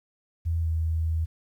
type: tone with pitch glide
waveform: sine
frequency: 82.8 to 80.77 Hz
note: E2 to E2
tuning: +8 to -35 cents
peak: -23 dBFS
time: 0.45-1.26 s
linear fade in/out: 20 ms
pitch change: -43 cents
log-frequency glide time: 0.61-0.68 s
effects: 10-bit